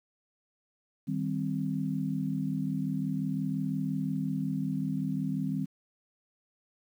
sine chord, C minor, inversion first, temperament equal, 155.56 / 196 / 261.6 Hz, Eb3 / G3 / C4, 0 / 0 / 0 cents, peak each -33 dBFS, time 1.07-5.66 s, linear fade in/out 20 ms, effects 10-bit

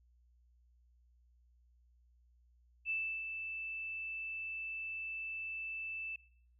sine tone with ADSR envelope, 2642 Hz, E7, 3 cents sharp, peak -33 dBFS, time 2.85-6.16 s, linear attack 48 ms, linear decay 330 ms, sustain -6 dB, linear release 4 ms, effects noise-tail reverb RT60 0.6 s tail -20 dB re dry + added 60 Hz sine -65 dBFS peak until 6.59 s

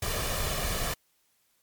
pink noise with comb filter, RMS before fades -30 dBFS, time 0.02-0.94 s, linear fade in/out 5 ms, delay 1.7 ms, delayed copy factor +0.55, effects white hiss -70 dBFS RMS until 1.62 s + MP3 96 kbps

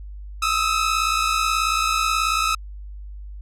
sawtooth tone pair together, 1260.1 / 1318.5 Hz, D#6 / E6, +22 / 0 cents, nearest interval minor second, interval 78 cents, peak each -18 dBFS, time 0.42-2.55 s, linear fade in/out 5 ms, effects added 50 Hz sine -33 dBFS peak until 3.41 s + low-pass 10000 Hz 12 dB/octave

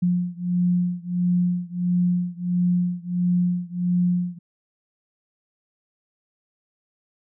sine beating tone pair, 177 / 178.5 Hz, F3 / F3, +23 / +38 cents, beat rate 1.5 Hz, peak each -22 / -23 dBFS, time 0.02-4.39 s, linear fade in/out 10 ms, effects none

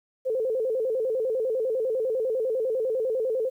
sine tone with vibrato, 479 Hz, A#4, 47 cents sharp, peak -23 dBFS, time 0.25-3.5 s, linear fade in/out 20 ms, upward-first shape square, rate 10 Hz, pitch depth 140 cents each way, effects 10-bit

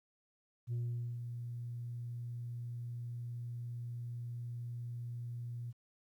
sine tone with ADSR envelope, 119.6 Hz, A#2, 45 cents sharp, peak -31 dBFS, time 0.67-5.73 s, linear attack 55 ms, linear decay 460 ms, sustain -8 dB, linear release 33 ms, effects tanh soft clip ceiling -33 dBFS + 12-bit

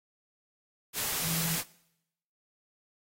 sine tone in noise, 164.81 Hz, E3, in tune, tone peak -34 dBFS, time 1.2-1.59 s, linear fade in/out 50 ms, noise white, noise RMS -32 dBFS, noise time 0.93-1.64 s, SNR -5 dB, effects noise-tail reverb RT60 0.8 s tail -21 dB re dry + AAC 48 kbps

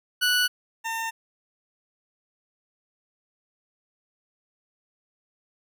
20% pulse tone pair in turn, 1478 / 905.8 Hz, F#6 / A#5, -2 / -50 cents, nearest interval minor sixth, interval 848 cents, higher first, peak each -15 / -23 dBFS, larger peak first, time 0.21-0.48 / 0.84-1.11 s, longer neither, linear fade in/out 20 ms, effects none

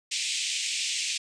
pink band-pass noise, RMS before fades -30 dBFS, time 0.11-1.18 s, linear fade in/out 10 ms, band 2300 to 8600 Hz, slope 48 dB/octave, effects resampled to 22050 Hz

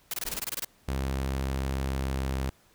white noise bursts, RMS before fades -32 dBFS, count 11, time 0.11-0.647 s, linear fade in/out 2 ms, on 27 ms, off 24 ms
pink noise, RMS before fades -41 dBFS, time 0.25-0.4 s, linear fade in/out 5 ms
sawtooth tone with pitch glide, 66.9 to 66.4 Hz, C2 to C2, +39 to +26 cents, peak -24 dBFS, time 0.88-2.5 s, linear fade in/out 5 ms, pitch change -13 cents, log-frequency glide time 1.78-2.31 s
effects pink hiss -62 dBFS RMS until 2.74 s

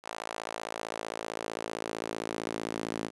sawtooth tone with high-pass filter sweep, 55.5 Hz, A1, 16 cents sharp, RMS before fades -37 dBFS, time 0.03-3.11 s, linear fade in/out 50 ms, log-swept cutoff 750 to 270 Hz, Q 1.4, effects resampled to 24000 Hz + 10-bit

